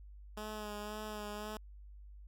10% pulse tone with vibrato, 211 Hz, G#3, 28 cents sharp, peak -33 dBFS, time 0.37-1.57 s, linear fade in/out 2 ms, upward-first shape sine, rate 1.9 Hz, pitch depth 29 cents each way, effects added 50 Hz sine -50 dBFS peak until 2.27 s

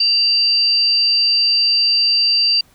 sine tone pair together, 2780 / 4675 Hz, F7 / D8, -9 / -9 cents, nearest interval major sixth, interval 900 cents, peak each -23 / -12 dBFS, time 0-2.61 s, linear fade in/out 5 ms, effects pink hiss -53 dBFS RMS until 2.74 s

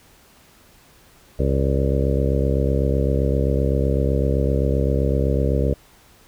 harmonic tone with a mistuned harmonic, 67.8 Hz, C#2, 38 cents flat, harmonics 1 / 2 / 3 / 4 / 5 / 6 / 7 / 8 / 9, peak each -20 / -23 / -28 / -28 / -31 / -28 / -26 / -31 / -31 dBFS, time 1.39-5.74 s, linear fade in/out 5 ms, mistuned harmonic 9, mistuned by -60 cents, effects pink hiss -52 dBFS RMS until 6.27 s

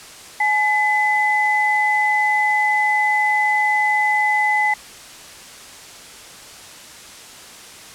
sine tone pair together, 845.5 / 2012 Hz, G#5 / B6, +31 / +32 cents, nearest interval octave + minor third, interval 1501 cents, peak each -18 / -17 dBFS, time 0.4-4.74 s, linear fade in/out 5 ms, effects white hiss -39 dBFS RMS until 7.94 s + low-pass 9000 Hz 12 dB/octave

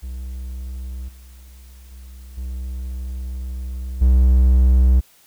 triangle tone with level steps, 63.4 Hz, B1, 46 cents sharp, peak -25 / -38 / -34 / -23 / -8 dBFS, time 0.02-5.01 s, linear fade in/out 20 ms, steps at 1.08 / 1.91 / 2.37 / 4.01 s, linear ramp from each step 10 ms, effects white hiss -53 dBFS RMS until 5.26 s

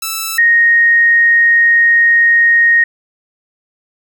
5% pulse / sine tone pair in turn, 1318.5 / 1864.6 Hz, E6 / A#6, 0 / 0 cents, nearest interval tritone, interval 600 cents, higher second, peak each -6 dBFS, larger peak neither, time 0.02-0.38 / 0.38-2.84 s, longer second, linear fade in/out 5 ms, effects 8-bit

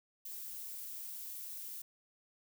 violet noise, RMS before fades -45 dBFS, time 0.25-1.82 s, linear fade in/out 5 ms, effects none

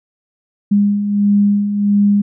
sine beating tone pair, 202.4 / 203.9 Hz, G#3 / G#3, -44 / -32 cents, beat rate 1.5 Hz, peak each -19 / -11 dBFS, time 0.71-2.22 s, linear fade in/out 10 ms, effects none

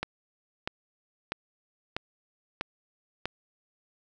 click train, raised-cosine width 0.3 ms, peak -14 dBFS, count 6, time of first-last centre 0.03-3.256 s, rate 1.55 Hz, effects none

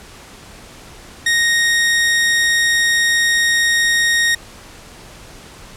sawtooth tone, 1864.7 Hz, A#6, in tune, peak -9 dBFS, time 1.26-4.35 s, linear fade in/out 5 ms, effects pink hiss -39 dBFS RMS until 5.76 s + low-pass 10000 Hz 12 dB/octave

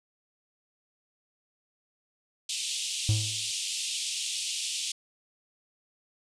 pink band-pass noise, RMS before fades -33 dBFS, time 2.49-4.92 s, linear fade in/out 5 ms, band 2700 to 9400 Hz, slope 48 dB/octave
triangle tone with exponential decay, 107.6 Hz, A2, 38 cents flat, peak -17 dBFS, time 3.09-3.51 s, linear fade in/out 0 ms, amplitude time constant 90 ms
effects none

